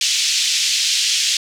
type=band-pass noise; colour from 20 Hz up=white; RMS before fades=-18 dBFS; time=0.01-1.37 s; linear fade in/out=2 ms; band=2600 to 6400 Hz; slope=24 dB/octave; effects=none